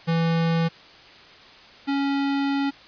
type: tone pair in turn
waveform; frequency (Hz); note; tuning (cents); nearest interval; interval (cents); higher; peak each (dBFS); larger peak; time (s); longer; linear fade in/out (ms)
square; 165.5 / 278.3; E3 / C#4; +7 / +7; major sixth; 900; second; -20 / -22; first; 0.07-0.69 / 1.87-2.71; second; 20
effects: white hiss -47 dBFS RMS until 2.87 s + resampled to 11025 Hz

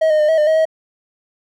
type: tone with pitch steps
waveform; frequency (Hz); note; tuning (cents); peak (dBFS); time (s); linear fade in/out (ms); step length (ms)
triangle; 637 / 615 / 605 / 642 / 604 / 634 / 638; D#5 / D#5 / D#5 / E5 / D5 / D#5 / D#5; +41 / -20 / -49 / -46 / +48 / +32 / +43; -9; 0.01-0.654; 10; 92
effects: none

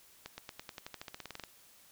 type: accelerating click train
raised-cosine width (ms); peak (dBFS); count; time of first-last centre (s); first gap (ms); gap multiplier
0.2; -25; 17; 0.26-1.437; 120; 0.93
effects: white hiss -61 dBFS RMS until 1.91 s

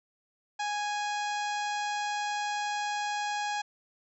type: harmonic tone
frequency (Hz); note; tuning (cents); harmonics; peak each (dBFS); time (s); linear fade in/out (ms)
829; G#5; -3; 1 / 2 / 3 / 4 / 5 / 6 / 7 / 8 / 9; -31 / -37 / -41 / -43 / -45 / -47 / -48 / -49 / -50; 0.59-3.62; 10
effects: none

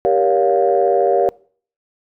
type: chord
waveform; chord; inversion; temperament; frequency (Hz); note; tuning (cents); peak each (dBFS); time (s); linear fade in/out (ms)
sine; G half-diminished seventh; none; just; 392 / 470.4 / 564.5 / 705.6; G4 / Bb4 / Db5 / F5; 0 / +16 / +31 / +18; -17; 0.05-1.29; 0
effects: noise-tail reverb RT60 0.5 s tail -25 dB re dry + tanh soft clip ceiling -3 dBFS

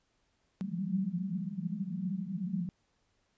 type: band-pass noise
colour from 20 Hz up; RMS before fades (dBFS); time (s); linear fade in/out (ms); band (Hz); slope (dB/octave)
white; -35; 0.61-2.69; 0; 170 to 200; 96
effects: pink hiss -75 dBFS RMS until 3.37 s + resampled to 16000 Hz

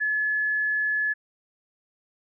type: tone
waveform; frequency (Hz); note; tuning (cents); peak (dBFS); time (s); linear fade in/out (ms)
sine; 1712; A6; -48; -22; 0-1.14; 20
effects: none

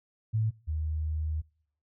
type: tone pair in turn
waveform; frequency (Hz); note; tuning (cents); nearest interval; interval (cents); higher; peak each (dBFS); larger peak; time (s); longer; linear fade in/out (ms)
sine; 110 / 77.78; A2 / D#2; 0 / 0; tritone; 600; first; -24 / -28; first; 0.33-0.51 / 0.67-1.42; second; 20
effects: noise-tail reverb RT60 0.7 s tail -26 dB re dry

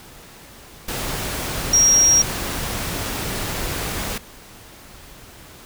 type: tone in noise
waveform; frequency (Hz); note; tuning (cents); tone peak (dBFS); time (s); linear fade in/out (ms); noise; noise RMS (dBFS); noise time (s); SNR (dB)
sine; 5640; F8; +16; -11; 1.73-2.22; 5; pink; -26; 0.88-4.18; +12
effects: pink hiss -43 dBFS RMS until 5.65 s

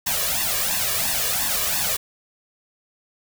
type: noise with flanger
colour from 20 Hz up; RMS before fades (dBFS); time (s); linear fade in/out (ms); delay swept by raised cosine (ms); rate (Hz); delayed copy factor
white; -23; 0.06-1.97; 10; 1.1 to 1.76; 2.9; +0.9
effects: none

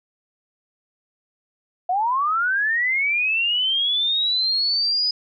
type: linear sweep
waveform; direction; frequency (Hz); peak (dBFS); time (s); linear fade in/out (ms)
sine; up; 698.5 to 5010; -18; 1.89-5.11; 5
effects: none

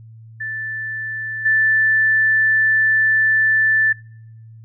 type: tone with level steps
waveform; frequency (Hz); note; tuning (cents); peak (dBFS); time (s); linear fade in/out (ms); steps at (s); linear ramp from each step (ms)
sine; 1760; A6; 0; -23 / -12; 0.4-3.93; 10; 1.45; 10
effects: noise-tail reverb RT60 0.8 s tail -26 dB re dry + added 112 Hz sine -38 dBFS peak until 4.64 s

